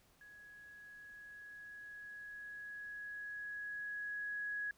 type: tone with level ramp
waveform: sine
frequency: 1671 Hz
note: G#6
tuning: 10 cents sharp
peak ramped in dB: -55 to -37 dBFS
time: 0.21-4.71 s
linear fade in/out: 2 ms
effects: pink hiss -70 dBFS RMS until 4.77 s